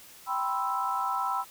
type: chord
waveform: sine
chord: C major seventh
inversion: second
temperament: equal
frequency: 784 / 987.8 / 1046.5 / 1318.5 Hz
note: G5 / B5 / C6 / E6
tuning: 0 / 0 / 0 / 0 cents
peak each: -33 / -31 / -36 / -31 dBFS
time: 0.26-1.45 s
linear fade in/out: 50 ms
effects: white hiss -51 dBFS RMS until 1.5 s